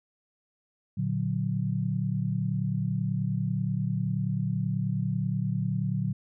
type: chord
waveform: sine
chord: Bb augmented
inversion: none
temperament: equal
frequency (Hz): 116.54 / 146.83 / 185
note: Bb2 / D3 / F#3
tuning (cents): 0 / 0 / 0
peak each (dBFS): -30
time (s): 0.97-6.13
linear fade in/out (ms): 10
effects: none